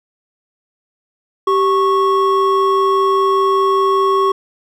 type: tone pair together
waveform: triangle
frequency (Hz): 389 / 1102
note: G4 / C#6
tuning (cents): -13 / -11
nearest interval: octave + tritone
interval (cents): 1802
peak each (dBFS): -12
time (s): 1.47-4.32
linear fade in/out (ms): 5
effects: none

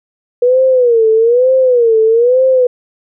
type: tone with vibrato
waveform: sine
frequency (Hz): 480.4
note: B4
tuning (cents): -48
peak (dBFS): -6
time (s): 0.42-2.67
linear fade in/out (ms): 5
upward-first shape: sine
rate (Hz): 1.1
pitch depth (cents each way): 150
effects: none

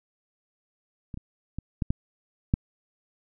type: clicks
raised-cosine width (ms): 5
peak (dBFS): -24 / -25 / -20 / -13 / -12 / -8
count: 6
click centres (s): 1.142 / 1.174 / 1.586 / 1.822 / 1.905 / 2.539
effects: none

